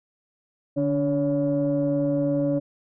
sine tone cluster, 146.8 / 287.7 / 564 Hz, D3 / D4 / C#5, 0 / -36 / +30 cents, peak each -27 / -22 / -24 dBFS, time 0.76-2.6 s, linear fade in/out 20 ms, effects tanh soft clip ceiling -14 dBFS

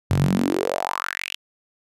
sawtooth tone with high-pass filter sweep, 46.19 Hz, F#1, 2 cents flat, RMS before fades -23 dBFS, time 0.1-1.36 s, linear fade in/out 10 ms, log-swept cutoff 100 to 3200 Hz, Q 5.5, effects resampled to 32000 Hz

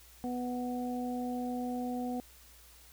harmonic tone, 247.1 Hz, B3, 1 cent sharp, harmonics 1 / 2 / 3, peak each -34 / -42 / -40 dBFS, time 0.24-2.2 s, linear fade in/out 0 ms, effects added 60 Hz sine -59 dBFS peak until 2.92 s + white hiss -58 dBFS RMS until 2.92 s

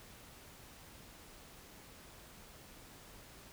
silence, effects pink hiss -56 dBFS RMS until 3.52 s

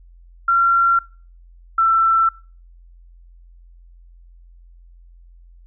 sine tone pair in turn, 1370 / 1337.9 Hz, F6 / E6, -34 / +25 cents, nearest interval unison, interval 41 cents, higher first, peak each -12 dBFS, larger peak neither, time 0.48-0.99 / 1.78-2.29 s, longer neither, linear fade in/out 5 ms, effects noise-tail reverb RT60 0.4 s tail -24 dB re dry + added 43 Hz sine -43 dBFS peak until 5.66 s

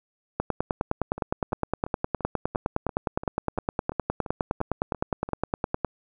two click trains, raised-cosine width 1 ms, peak -10 / -21 dBFS, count 54 / 13, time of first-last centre 0.4-5.847 / 1.18-5.29 s, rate 9.73 / 2.92 Hz, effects none

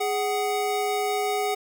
square tone pair together, 415.3 / 748.6 Hz, G#4 / F#5, 0 / +20 cents, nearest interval minor seventh, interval 1020 cents, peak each -27 dBFS, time 0-1.55 s, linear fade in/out 10 ms, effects none

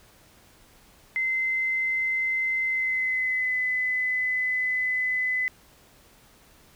sine tone with pitch glide, 2065 to 2013 Hz, C7 to B6, -23 to +33 cents, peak -23 dBFS, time 1.16-5.48 s, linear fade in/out 0 ms, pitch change -44 cents, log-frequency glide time 2.66-3.57 s, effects pink hiss -56 dBFS RMS until 6.75 s

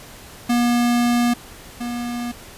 square tone pair in turn, 240 / 240 Hz, B3 / B3, -49 / -49 cents, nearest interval unison, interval 0 cents, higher neither, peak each -16 / -25 dBFS, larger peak first, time 0.49-1.34 / 1.8-2.32 s, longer first, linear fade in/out 10 ms, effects pink hiss -41 dBFS RMS until 2.57 s + resampled to 32000 Hz

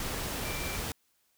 sine tone in noise, 2349 Hz, D7, in tune, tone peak -41 dBFS, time 0.45-0.77 s, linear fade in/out 2 ms, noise pink, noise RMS -35 dBFS, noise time 0-0.92 s, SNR -9 dB, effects white hiss -72 dBFS RMS until 1.37 s

